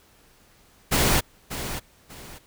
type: noise with echo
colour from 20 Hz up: pink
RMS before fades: -20 dBFS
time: 0.91-1.21 s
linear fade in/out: 20 ms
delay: 590 ms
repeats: 2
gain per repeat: -11 dB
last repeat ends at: 2.39 s
effects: pink hiss -57 dBFS RMS until 2.46 s